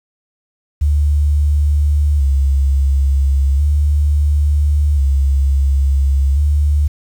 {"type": "tone with vibrato", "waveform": "sine", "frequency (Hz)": 71, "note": "C#2", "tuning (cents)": 42, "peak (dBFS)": -10, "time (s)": [0.81, 6.88], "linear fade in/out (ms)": 10, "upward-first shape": "square", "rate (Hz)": 0.36, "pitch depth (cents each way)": 58, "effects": ["7-bit"]}